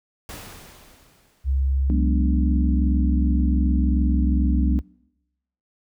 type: noise with exponential decay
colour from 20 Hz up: pink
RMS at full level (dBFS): -36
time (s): 0.29-1.95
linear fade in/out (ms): 1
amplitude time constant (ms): 360
type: tone with pitch glide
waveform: sine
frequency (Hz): 67.3 to 66.26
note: C2 to C2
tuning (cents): +49 to +22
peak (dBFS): -18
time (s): 1.44-4.82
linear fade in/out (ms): 50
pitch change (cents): -27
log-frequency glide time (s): 2.6-3.84
type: chord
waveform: sine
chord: G# half-diminished seventh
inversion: third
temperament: equal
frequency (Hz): 185 / 207.7 / 246.9 / 293.7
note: F#3 / G#3 / B3 / D4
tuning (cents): 0 / 0 / 0 / 0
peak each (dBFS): -27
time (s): 1.9-4.79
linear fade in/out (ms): 0
effects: noise-tail reverb RT60 0.9 s tail -25 dB re dry